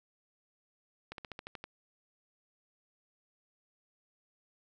slowing click train, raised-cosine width 0.3 ms, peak -26 dBFS, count 8, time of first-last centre 1.12-1.64 s, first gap 62 ms, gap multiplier 1.06, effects none

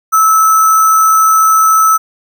sine tone with sample-and-hold, 1307 Hz, E6, 15 cents flat, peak -5 dBFS, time 0.12-1.98 s, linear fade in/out 20 ms, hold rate 7350 Hz, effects none

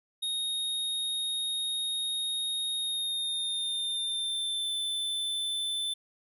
square tone with pitch glide, 3729 to 3528 Hz, A#7 to A7, 0 to +4 cents, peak -30 dBFS, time 0.22-5.94 s, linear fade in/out 10 ms, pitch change -96 cents, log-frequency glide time 2.77-4.74 s, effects none

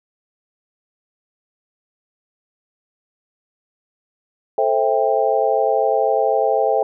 sine chord, A minor seventh, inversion none, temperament just, 440 / 528 / 660 / 792 Hz, A4 / C5 / E5 / G5, 0 / +16 / +2 / +18 cents, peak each -20 dBFS, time 4.58-6.83 s, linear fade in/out 2 ms, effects none

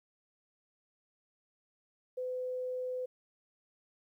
sine tone, 506 Hz, B4, 42 cents sharp, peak -34 dBFS, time 2.17-3.06 s, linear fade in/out 10 ms, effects 12-bit

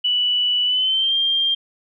sine tone with pitch glide, 2960 to 3191 Hz, F#7 to G7, 0 to +30 cents, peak -16 dBFS, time 0.04-1.55 s, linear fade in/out 10 ms, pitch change +130 cents, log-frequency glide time 0.65-1.15 s, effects none

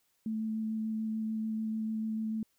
sine tone with vibrato, 219.5 Hz, A3, 4 cents flat, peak -31 dBFS, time 0.26-2.43 s, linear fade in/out 2 ms, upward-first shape square, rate 6.8 Hz, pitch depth 8 cents each way, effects white hiss -74 dBFS RMS until 2.58 s

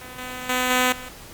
5% pulse tone with level steps, 252.4 Hz, B3, 38 cents sharp, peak -27 / -20 / -9 / -6 / -24 dBFS, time 0.01-1.09 s, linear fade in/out 5 ms, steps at 0.18 / 0.49 / 0.7 / 0.92 s, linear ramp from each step 5 ms, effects pink hiss -42 dBFS RMS until 1.33 s + Opus 48 kbps

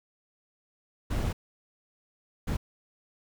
brown noise bursts at uneven times, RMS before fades -29 dBFS, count 2, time 1.1-1.33 / 2.47-2.57 s, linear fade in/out 10 ms, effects none

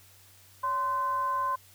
sine tone with frequency modulation, 1039 Hz, C6, 12 cents flat, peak -26 dBFS, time 0.63-1.56 s, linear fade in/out 10 ms, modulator 474 Hz, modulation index 0.35, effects added 95 Hz sine -60 dBFS peak until 1.74 s + white hiss -57 dBFS RMS until 1.74 s

